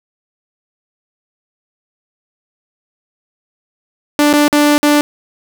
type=tone with dropouts; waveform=sawtooth; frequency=294.1 Hz; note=D4; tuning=3 cents sharp; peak=-4 dBFS; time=4.19-5.01 s; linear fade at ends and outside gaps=0 ms; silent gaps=4.33-4.337 / 4.48-4.528 / 4.78-4.83 s; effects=none